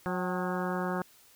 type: harmonic tone with a mistuned harmonic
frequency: 181 Hz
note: F#3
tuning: 38 cents flat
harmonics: 1 / 2 / 3 / 4 / 5 / 6 / 7 / 8 / 9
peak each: -33 / -36 / -38 / -39 / -40 / -41 / -41 / -42 / -43 dBFS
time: 0.06-1.02 s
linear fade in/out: 0 ms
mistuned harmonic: 4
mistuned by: +66 cents
effects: white hiss -59 dBFS RMS until 1.35 s